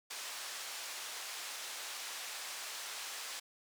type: band-pass noise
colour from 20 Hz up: white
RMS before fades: -44 dBFS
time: 0.1-3.4 s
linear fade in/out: 10 ms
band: 670 to 7100 Hz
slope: 12 dB/octave
effects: none